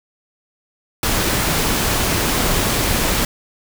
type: noise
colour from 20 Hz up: pink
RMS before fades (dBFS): -18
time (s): 1.03-3.25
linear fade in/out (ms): 2
effects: none